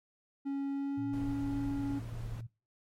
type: tone with pitch glide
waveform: triangle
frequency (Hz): 277.2 to 279.8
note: C#4 to C#4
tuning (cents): 0 to +16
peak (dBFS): -30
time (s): 0.45-2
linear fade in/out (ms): 20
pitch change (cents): +16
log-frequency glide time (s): 0.71-1.01
type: tone with vibrato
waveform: sine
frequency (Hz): 115.3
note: A#2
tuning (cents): -19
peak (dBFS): -40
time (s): 0.97-2.47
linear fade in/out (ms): 10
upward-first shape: square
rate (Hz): 9.5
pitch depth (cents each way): 10
type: noise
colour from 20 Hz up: brown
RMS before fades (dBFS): -43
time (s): 1.13-2.41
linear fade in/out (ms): 5
effects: noise-tail reverb RT60 0.3 s tail -21 dB re dry + MP3 64 kbps